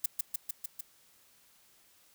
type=noise with echo; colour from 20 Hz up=violet; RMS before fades=-28 dBFS; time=0.04-0.06 s; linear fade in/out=5 ms; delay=150 ms; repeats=5; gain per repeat=-2 dB; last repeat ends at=0.81 s; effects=white hiss -64 dBFS RMS until 2.14 s